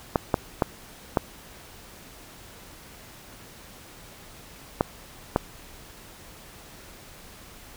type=clicks; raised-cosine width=1 ms; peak=-5 dBFS; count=6; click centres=0.158 / 0.342 / 0.622 / 1.172 / 4.809 / 5.361 s; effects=pink hiss -47 dBFS RMS until 7.76 s